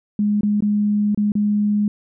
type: tone with dropouts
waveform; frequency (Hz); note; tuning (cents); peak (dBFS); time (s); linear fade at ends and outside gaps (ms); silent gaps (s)
sine; 207.7; G#3; 0; -15; 0.19-1.88; 2; 0.409-0.432 / 0.606-0.623 / 1.147-1.175 / 1.32-1.353
effects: none